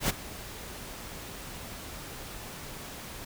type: noise with ADSR envelope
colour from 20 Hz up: pink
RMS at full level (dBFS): -25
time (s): 0-3.25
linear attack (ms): 95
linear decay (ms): 16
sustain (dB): -17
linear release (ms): 8
effects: none